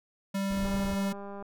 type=tone; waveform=square; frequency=196 Hz; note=G3; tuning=in tune; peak=-29 dBFS; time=0.34-1.13 s; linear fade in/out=10 ms
type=noise; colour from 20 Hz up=brown; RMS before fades=-37 dBFS; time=0.5-0.95 s; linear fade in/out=10 ms
type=click train; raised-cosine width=1 ms; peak=-29 dBFS; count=156; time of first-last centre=0.65-1.425 s; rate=200 Hz
effects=none